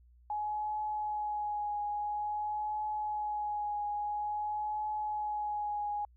sine tone with vibrato, 839 Hz, G#5, 17 cents sharp, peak -32 dBFS, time 0.3-6.05 s, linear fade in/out 2 ms, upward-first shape triangle, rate 0.49 Hz, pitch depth 23 cents each way, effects added 60 Hz sine -58 dBFS peak until 6.16 s

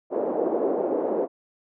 white band-pass noise, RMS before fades -25 dBFS, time 0.1-1.28 s, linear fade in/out 50 ms, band 320 to 560 Hz, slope 24 dB/octave, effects none

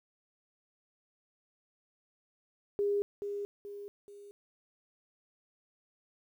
sine tone with echo, 406.2 Hz, G#4, 38 cents flat, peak -27 dBFS, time 2.79-3.02 s, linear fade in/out 0 ms, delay 430 ms, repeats 3, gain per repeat -7 dB, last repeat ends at 4.31 s, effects 11-bit

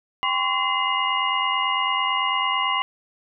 sine tone cluster, 789 / 1028 / 1117 / 2061 / 2852 Hz, G5 / C6 / C#6 / C7 / F7, +11 / -31 / +13 / -27 / +36 cents, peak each -31 / -24 / -27 / -27 / -26 dBFS, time 0.23-2.82 s, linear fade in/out 0 ms, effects none

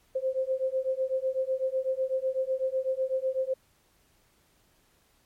sine beating tone pair, 520 / 528 Hz, C5 / C5, -11 / +16 cents, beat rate 8 Hz, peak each -29 dBFS, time 0.15-3.54 s, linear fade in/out 10 ms, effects pink hiss -66 dBFS RMS until 5.25 s + MP3 64 kbps

